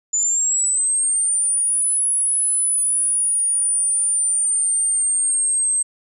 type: linear two-way sweep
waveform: sine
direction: up then down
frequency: 6990 to 10300 to 8280 Hz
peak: -16 dBFS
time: 0.13-5.83 s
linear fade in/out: 10 ms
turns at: 2.06 s
effects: none